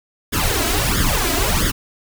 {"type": "noise with flanger", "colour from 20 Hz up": "pink", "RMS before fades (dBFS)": -18, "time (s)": [0.32, 1.72], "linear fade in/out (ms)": 20, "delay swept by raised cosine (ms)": [0.58, 3.08], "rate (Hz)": 1.5, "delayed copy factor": 0.95, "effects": []}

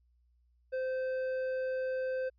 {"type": "tone with hard clipping", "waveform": "triangle", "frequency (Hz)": 518, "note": "C5", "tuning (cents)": -17, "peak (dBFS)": -33, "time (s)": [0.72, 2.3], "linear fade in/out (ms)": 20, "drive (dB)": 10, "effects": ["added 60 Hz sine -66 dBFS peak until 2.38 s", "resampled to 11025 Hz"]}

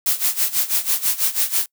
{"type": "noise with tremolo", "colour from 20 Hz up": "blue", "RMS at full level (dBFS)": -17, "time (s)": [0.06, 1.66], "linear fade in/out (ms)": 2, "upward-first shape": "sine", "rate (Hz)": 6.1, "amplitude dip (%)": 85, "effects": ["noise-tail reverb RT60 0.1 s tail -25 dB re dry"]}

